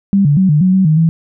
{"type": "tone with pitch steps", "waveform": "sine", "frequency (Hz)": [197.6, 144.7, 189.1, 149.6, 185.2, 189.9, 155.5, 163.3], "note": ["G3", "D3", "F#3", "D3", "F#3", "F#3", "D#3", "E3"], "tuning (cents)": [14, -25, 38, 32, 2, 45, -1, -16], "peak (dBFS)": -7, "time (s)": [0.13, 1.09], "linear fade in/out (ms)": 0, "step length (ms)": 120, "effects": []}